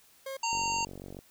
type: tone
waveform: 40% pulse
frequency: 538 Hz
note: C5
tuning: 48 cents sharp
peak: -35 dBFS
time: 0.26-0.37 s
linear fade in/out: 5 ms
type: harmonic tone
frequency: 922 Hz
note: A#5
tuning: 19 cents flat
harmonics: 1 / 3 / 5 / 7 / 8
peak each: -30 / -35 / -37 / -38 / -39 dBFS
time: 0.43-0.85 s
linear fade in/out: 5 ms
type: click train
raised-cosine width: 2 ms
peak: -30 dBFS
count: 32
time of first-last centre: 0.53-1.19 s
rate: 47 Hz
effects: white hiss -61 dBFS RMS until 1.3 s